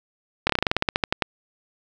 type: slowing click train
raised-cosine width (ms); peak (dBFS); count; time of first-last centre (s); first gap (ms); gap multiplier
0.3; -3; 15; 0.47-1.222; 25; 1.11
effects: none